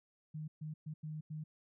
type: tone bursts at uneven times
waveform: sine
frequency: 154.3 Hz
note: D#3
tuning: 14 cents flat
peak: -40 dBFS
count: 5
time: 0.34-0.48 / 0.61-0.74 / 0.86-0.94 / 1.03-1.21 / 1.3-1.44 s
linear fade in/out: 10 ms
effects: none

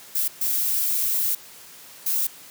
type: noise bursts at uneven times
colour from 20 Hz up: violet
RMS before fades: -23 dBFS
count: 3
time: 0.15-0.28 / 0.41-1.35 / 2.06-2.27 s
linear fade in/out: 5 ms
effects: white hiss -45 dBFS RMS until 2.5 s + high-pass 100 Hz 12 dB/octave

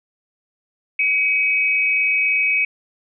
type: tone pair together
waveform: sine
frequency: 2264 / 2541 Hz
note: C#7 / D#7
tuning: +36 / +36 cents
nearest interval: major second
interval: 200 cents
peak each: -18 dBFS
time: 0.99-2.65 s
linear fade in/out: 5 ms
effects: none

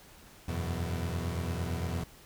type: chord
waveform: 30% pulse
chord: E suspended second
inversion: none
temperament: equal with one note detuned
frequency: 83.7 / 92.5 / 123.47 Hz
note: E2 / F#2 / B2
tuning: +27 / 0 / 0 cents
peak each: -31 / -35 / -36 dBFS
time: 0.48-2.04 s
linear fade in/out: 5 ms
effects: pink hiss -55 dBFS RMS until 2.25 s

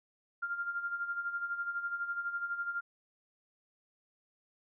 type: tone with tremolo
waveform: sine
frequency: 1396.9 Hz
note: F6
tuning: in tune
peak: -31 dBFS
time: 0.42-2.81 s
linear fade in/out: 10 ms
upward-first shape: sine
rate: 12 Hz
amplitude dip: 65%
effects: none

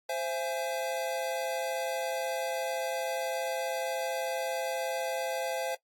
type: chord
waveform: square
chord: C augmented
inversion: none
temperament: equal with one note detuned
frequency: 523.3 / 673.9 / 830.6 Hz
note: C5 / E5 / G#5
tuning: 0 / +38 / 0 cents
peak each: -35 / -36 / -38 dBFS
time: 0.09-5.75 s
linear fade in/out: 5 ms
effects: noise-tail reverb RT60 0.1 s tail -18 dB re dry + AAC 64 kbps

